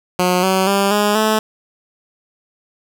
10% pulse tone with pitch steps, 180.8 / 189.24 / 198.08 / 207.3 / 217 Hz, F#3 / F#3 / G3 / G#3 / A3, -40 / +39 / +18 / -3 / -24 cents, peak -5 dBFS, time 0.19-1.39 s, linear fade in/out 2 ms, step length 240 ms, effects none

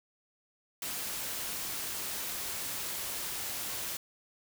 white noise, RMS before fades -37 dBFS, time 0.82-3.97 s, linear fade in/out 2 ms, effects none

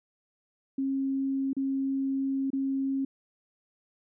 sine tone with dropouts, 270.3 Hz, C#4, 44 cents flat, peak -26 dBFS, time 0.78-3.05 s, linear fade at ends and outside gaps 5 ms, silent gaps 1.532-1.566 / 2.504-2.531 s, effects none

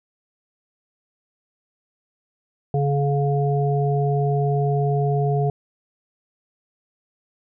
harmonic tone, 141.4 Hz, C#3, 35 cents sharp, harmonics 1 / 3 / 5, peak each -19 / -24 / -26 dBFS, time 2.74-5.5 s, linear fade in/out 2 ms, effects none

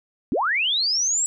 sine linear sweep, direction up, 185 to 7840 Hz, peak -19 dBFS, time 0.32-1.26 s, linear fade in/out 0 ms, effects none

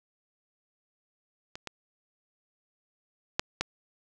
clicks, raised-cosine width 0.2 ms, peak -22 / -19 / -7 / -10 dBFS, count 4, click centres 1.555 / 1.673 / 3.395 / 3.61 s, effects none

